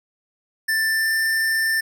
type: tone with pitch glide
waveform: square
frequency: 1773 to 1786.4 Hz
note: A6 to A6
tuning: +13 to +26 cents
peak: -19 dBFS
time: 0.68-1.81 s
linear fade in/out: 10 ms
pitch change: +13 cents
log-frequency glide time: 0.84-1.28 s
effects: none